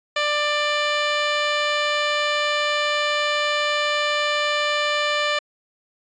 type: tone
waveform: 10% pulse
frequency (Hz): 592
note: D5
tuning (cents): +14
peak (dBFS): -11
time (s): 0.16-5.39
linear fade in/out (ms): 5
effects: resampled to 16000 Hz